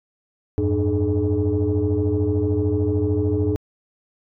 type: tone cluster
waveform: sine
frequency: 87.8 / 101.2 / 301.2 / 423.3 Hz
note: F2 / G#2 / D4 / G#4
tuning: +10 / -44 / +44 / +33 cents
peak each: -22 dBFS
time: 0.58-3.56 s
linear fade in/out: 0 ms
effects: tanh soft clip ceiling -12 dBFS